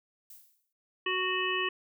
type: noise with exponential decay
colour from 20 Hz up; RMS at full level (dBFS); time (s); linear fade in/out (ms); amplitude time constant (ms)
violet; -47; 0.3-0.73; 5; 92
type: harmonic tone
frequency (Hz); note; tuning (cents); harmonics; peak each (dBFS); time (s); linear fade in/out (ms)
370; F#4; 0; 1 / 3 / 5 / 7 / 8; -34 / -34 / -34 / -34 / -34; 1.06-1.69; 5
effects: none